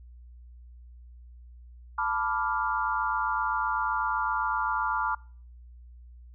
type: chord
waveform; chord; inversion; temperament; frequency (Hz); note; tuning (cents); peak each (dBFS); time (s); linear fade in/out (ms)
sine; B half-diminished seventh; third; equal; 880 / 987.8 / 1174.7 / 1396.9; A5 / B5 / D6 / F6; 0 / 0 / 0 / 0; -31; 1.98-5.15; 5
effects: noise-tail reverb RT60 0.5 s tail -26 dB re dry + added 60 Hz sine -46 dBFS peak until 6.34 s